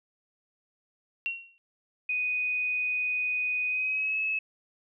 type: tone with exponential decay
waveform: sine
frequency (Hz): 2739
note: F7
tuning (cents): -34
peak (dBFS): -25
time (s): 1.26-1.58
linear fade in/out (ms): 0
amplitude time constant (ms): 69
type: tone with pitch glide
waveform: sine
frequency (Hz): 2489 to 2587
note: D#7 to E7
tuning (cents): 0 to -33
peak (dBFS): -26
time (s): 2.09-4.39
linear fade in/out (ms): 5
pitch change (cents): +67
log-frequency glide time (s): 3.67-4.19
effects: none